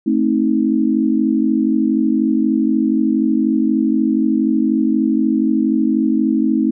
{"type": "chord", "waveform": "sine", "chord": "A diminished", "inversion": "none", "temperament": "just", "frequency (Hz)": [220, 264, 316.8], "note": ["A3", "C4", "Eb4"], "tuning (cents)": [0, 16, 31], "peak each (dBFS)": -17, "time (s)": [0.06, 6.71], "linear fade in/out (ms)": 10, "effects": []}